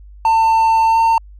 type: tone with pitch glide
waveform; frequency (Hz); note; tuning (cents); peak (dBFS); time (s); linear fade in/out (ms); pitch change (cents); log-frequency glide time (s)
triangle; 897 to 907.4; A5 to A#5; +33 to -47; -8; 0.25-1.18; 2; +20; 0.87-0.99
effects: added 50 Hz sine -36 dBFS peak until 1.39 s